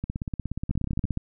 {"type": "two click trains", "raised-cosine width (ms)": 5, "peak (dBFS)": [-14, -17], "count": [8, 18], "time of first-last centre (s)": [[0.71, 1.174], [0.04, 1.052]], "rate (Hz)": [15.1, 16.8], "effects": []}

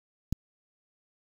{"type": "click", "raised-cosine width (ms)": 5, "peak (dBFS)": -15, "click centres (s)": 0.326, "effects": ["7-bit"]}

